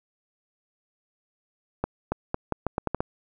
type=accelerating click train; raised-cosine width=1 ms; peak=-11 dBFS; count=9; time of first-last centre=1.84-3.005 s; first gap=280 ms; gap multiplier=0.8; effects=none